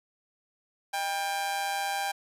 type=tone with amplitude modulation; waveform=sawtooth; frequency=795 Hz; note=G5; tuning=24 cents sharp; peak=-22 dBFS; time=0.93-2.12 s; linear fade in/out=10 ms; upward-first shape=sine; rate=175 Hz; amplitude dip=60%; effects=resampled to 32000 Hz